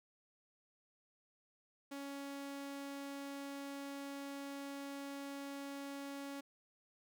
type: tone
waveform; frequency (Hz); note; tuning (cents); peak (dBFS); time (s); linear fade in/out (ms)
sawtooth; 279.2; C#4; +13; -40; 1.91-6.41; 10
effects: none